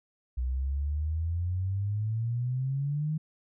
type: exponential sweep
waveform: sine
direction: up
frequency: 61.3 to 157.7 Hz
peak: -27 dBFS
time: 0.37-3.18 s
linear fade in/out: 10 ms
effects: none